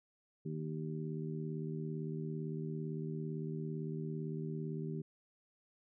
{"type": "harmonic tone", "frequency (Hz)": 77.78, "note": "D#2", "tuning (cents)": 0, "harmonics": [2, 3, 4, 5], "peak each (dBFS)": [-39, -45, -49, -45], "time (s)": [0.45, 5.02], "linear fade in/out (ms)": 10, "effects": []}